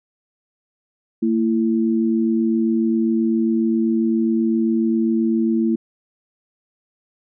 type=tone pair together; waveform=sine; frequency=226.5 / 334 Hz; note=A#3 / E4; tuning=-50 / +23 cents; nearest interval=perfect fifth; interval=673 cents; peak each=-17 / -20 dBFS; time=1.22-5.76 s; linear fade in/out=10 ms; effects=none